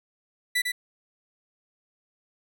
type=tone with echo; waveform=30% pulse; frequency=1975.5 Hz; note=B6; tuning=in tune; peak=-19 dBFS; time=0.55-0.62 s; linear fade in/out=10 ms; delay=100 ms; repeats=1; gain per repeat=-4 dB; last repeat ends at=0.72 s; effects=none